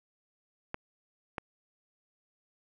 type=clicks; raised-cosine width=0.5 ms; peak=-19 dBFS; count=2; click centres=0.744 / 1.382 s; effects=none